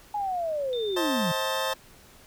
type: linear sweep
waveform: sine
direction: down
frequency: 846 to 152.7 Hz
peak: -26 dBFS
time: 0.14-1.32 s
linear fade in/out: 5 ms
type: tone with vibrato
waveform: sine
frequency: 3600 Hz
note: A7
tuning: 39 cents sharp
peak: -35 dBFS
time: 0.73-1.73 s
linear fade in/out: 0 ms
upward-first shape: sine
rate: 17 Hz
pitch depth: 11 cents each way
type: chord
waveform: 25% pulse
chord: A diminished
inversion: first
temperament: just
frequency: 528 / 633.6 / 880 Hz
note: C5 / Eb5 / A5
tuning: +16 / +31 / 0 cents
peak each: -26 / -29 / -28 dBFS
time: 0.96-1.74 s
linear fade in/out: 10 ms
effects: pink hiss -53 dBFS RMS until 2.26 s